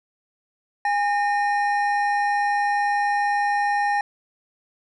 triangle tone pair together, 818 / 1828.9 Hz, G#5 / A#6, -26 / -34 cents, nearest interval octave + major second, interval 1392 cents, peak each -18 / -24 dBFS, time 0.85-4.01 s, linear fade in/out 2 ms, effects resampled to 24000 Hz

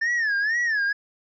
triangle tone with vibrato, 1762 Hz, A6, 2 cents sharp, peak -19 dBFS, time 0.01-0.93 s, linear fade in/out 10 ms, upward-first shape sine, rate 2.1 Hz, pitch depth 160 cents each way, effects resampled to 16000 Hz

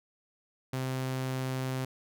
sawtooth tone, 130.4 Hz, C3, 5 cents flat, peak -27 dBFS, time 0.73-1.85 s, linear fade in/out 5 ms, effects none

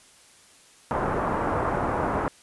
white low-pass noise, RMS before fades -26 dBFS, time 0.91-2.28 s, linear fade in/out 0 ms, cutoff 1200 Hz, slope 24 dB/octave, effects white hiss -54 dBFS RMS until 2.42 s + resampled to 24000 Hz

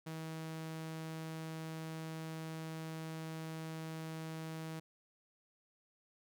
sawtooth tone, 160.2 Hz, E3, 49 cents flat, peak -38 dBFS, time 0.06-4.8 s, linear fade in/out 10 ms, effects none

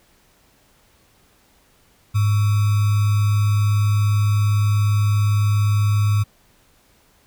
sine tone with sample-and-hold, 103.83 Hz, G#2, in tune, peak -14 dBFS, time 2.14-6.24 s, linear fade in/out 20 ms, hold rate 1225 Hz, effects pink hiss -57 dBFS RMS until 7.26 s

